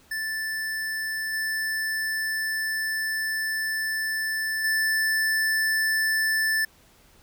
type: tone with level steps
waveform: square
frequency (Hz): 1760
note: A6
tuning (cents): 0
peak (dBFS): -28 / -26 / -22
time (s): 0.11-6.65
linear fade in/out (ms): 5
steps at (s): 1.33 / 4.64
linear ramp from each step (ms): 5
effects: pink hiss -57 dBFS RMS until 7.22 s